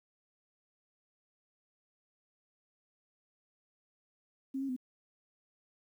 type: tone with pitch steps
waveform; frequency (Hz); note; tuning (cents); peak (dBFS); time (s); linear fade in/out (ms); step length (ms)
sine; 268.1 / 272.5 / 253.9; C4 / C#4 / B3; +42 / -29 / +48; -33; 4.54-4.765; 10; 75
effects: 11-bit